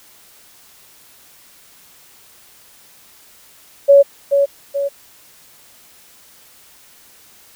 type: tone with echo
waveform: sine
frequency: 561 Hz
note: C#5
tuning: 21 cents sharp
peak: -4 dBFS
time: 3.88-4.03 s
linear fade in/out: 20 ms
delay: 430 ms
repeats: 2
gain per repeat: -6 dB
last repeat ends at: 4.89 s
effects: white hiss -47 dBFS RMS until 7.55 s